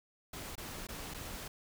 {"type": "noise with dropouts", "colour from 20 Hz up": "pink", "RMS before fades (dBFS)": -44, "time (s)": [0.33, 1.48], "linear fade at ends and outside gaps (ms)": 5, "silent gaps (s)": [[0.555, 0.578], [0.87, 0.887], [1.139, 1.144]], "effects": []}